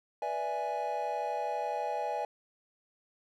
triangle chord, E dominant seventh, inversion second, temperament equal with one note detuned, 489.3 / 587.3 / 659.3 / 830.6 Hz, B4 / D5 / E5 / G#5, -16 / 0 / 0 / 0 cents, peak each -38 / -36 / -36 / -32 dBFS, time 0.22-2.25 s, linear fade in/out 2 ms, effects none

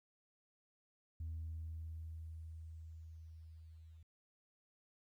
sine tone with level ramp, 80.6 Hz, E2, 38 cents flat, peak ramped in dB -39 to -55 dBFS, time 1.2-4.03 s, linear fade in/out 5 ms, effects tanh soft clip ceiling -38 dBFS + 13-bit

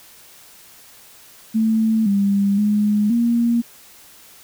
sine tone with pitch steps, 221.5 / 199.6 / 208.8 / 235.1 Hz, A3 / G3 / G#3 / A#3, +12 / +32 / +10 / +15 cents, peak -14 dBFS, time 1.54-3.62 s, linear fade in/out 20 ms, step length 520 ms, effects white hiss -46 dBFS RMS until 4.43 s

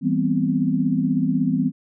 sine chord, C major seventh, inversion first, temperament just, 163.52 / 196.22 / 245.3 / 261.6 Hz, E3 / G3 / B3 / C4, -14 / +2 / -12 / 0 cents, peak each -24 / -24 / -23 / -22 dBFS, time 0.01-1.72 s, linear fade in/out 50 ms, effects none

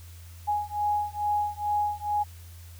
sine beating tone pair, 830.6 / 832.9 Hz, G#5 / G#5, 0 / +5 cents, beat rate 2.3 Hz, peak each -28 dBFS, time 0.47-2.24 s, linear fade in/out 20 ms, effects added 85 Hz sine -43 dBFS peak until 2.79 s + white hiss -54 dBFS RMS until 2.79 s

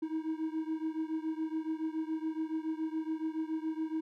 triangle beating tone pair, 315 / 322.1 Hz, D#4 / E4, +21 / -40 cents, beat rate 7.1 Hz, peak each -33 / -35 dBFS, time 0.02-4.01 s, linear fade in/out 10 ms, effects none

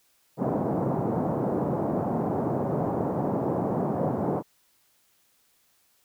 pink band-pass noise, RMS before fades -27 dBFS, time 0.37-4.43 s, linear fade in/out 50 ms, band 130 to 840 Hz, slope 24 dB/octave, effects white hiss -66 dBFS RMS until 6.04 s

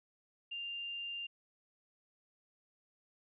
sine tone, 2794 Hz, F7, in tune, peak -39 dBFS, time 0.51-1.27 s, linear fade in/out 10 ms, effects none

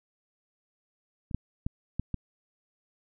clicks, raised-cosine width 5 ms, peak -27 / -15 / -18 / -17 / -18 dBFS, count 5, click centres 1.312 / 1.346 / 1.665 / 1.996 / 2.143 s, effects none

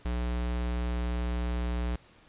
square tone, 60.1 Hz, B1, 46 cents flat, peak -29 dBFS, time 0.05-1.96 s, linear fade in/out 5 ms, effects pink hiss -58 dBFS RMS until 2.28 s + resampled to 8000 Hz

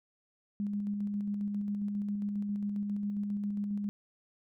sine tone with tremolo, 204.3 Hz, G#3, 28 cents flat, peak -30 dBFS, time 0.6-3.89 s, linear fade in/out 0 ms, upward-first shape square, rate 7.4 Hz, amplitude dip 25%, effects none

